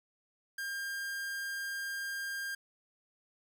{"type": "tone", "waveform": "45% pulse", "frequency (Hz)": 1603, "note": "G6", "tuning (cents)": 38, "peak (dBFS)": -36, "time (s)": [0.58, 2.55], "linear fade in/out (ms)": 5, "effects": []}